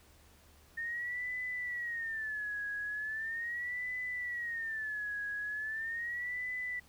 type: tone with vibrato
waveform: sine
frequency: 1824 Hz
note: A#6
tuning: 38 cents flat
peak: -35 dBFS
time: 0.77-6.8 s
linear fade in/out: 10 ms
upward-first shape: sine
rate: 0.39 Hz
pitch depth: 160 cents each way
effects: added 74 Hz sine -65 dBFS peak until 6.88 s + pink hiss -63 dBFS RMS until 6.88 s